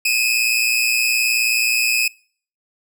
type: tone pair together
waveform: sawtooth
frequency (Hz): 2469 / 2588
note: D#7 / E7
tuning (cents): -14 / -32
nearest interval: minor second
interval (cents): 82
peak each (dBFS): -15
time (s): 0.05-2.08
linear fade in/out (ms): 5
effects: noise-tail reverb RT60 0.5 s tail -25 dB re dry